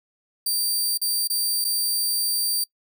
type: tone with dropouts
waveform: 15% pulse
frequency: 4672 Hz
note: D8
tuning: 10 cents flat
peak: -15 dBFS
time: 0.46-2.64 s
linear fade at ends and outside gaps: 5 ms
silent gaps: 0.976-1.015 / 1.275-1.299 / 1.644-1.648 s
effects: noise-tail reverb RT60 0.1 s tail -23 dB re dry